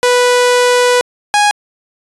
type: tone pair in turn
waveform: sawtooth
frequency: 492.7 / 827.4 Hz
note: B4 / G#5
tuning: -4 / -7 cents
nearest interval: major sixth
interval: 897 cents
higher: second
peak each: -4 dBFS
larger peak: neither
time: 0.03-1.01 / 1.34-1.51 s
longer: first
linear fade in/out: 0 ms
effects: resampled to 24000 Hz